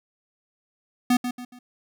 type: tone with echo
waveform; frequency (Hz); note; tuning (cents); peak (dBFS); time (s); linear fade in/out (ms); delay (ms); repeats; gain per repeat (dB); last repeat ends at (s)
square; 246.9; B3; 0; -17; 1.1-1.17; 5; 140; 3; -9; 1.59
effects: none